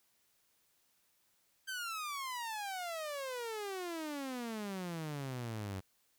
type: exponential sweep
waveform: sawtooth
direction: down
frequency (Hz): 1575 to 92.5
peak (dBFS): -35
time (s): 1.67-5.81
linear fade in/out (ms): 20
effects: white hiss -74 dBFS RMS until 6.18 s